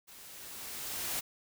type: noise with level ramp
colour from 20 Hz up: white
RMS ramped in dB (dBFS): -53 to -34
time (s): 0.07-1.21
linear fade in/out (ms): 20
effects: none